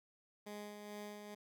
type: tone with tremolo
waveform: 15% pulse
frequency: 207.7 Hz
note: G#3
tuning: in tune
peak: -39 dBFS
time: 0.46-1.35 s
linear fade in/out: 10 ms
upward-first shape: sine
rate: 2.3 Hz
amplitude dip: 40%
effects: none